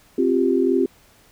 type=chord; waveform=sine; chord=C suspended fourth; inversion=none; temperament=equal with one note detuned; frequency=263.9 / 349.2 / 392 Hz; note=C4 / F4 / G4; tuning=+15 / 0 / 0 cents; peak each=-20 dBFS; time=0.18-0.86 s; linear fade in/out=5 ms; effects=pink hiss -54 dBFS RMS until 1.31 s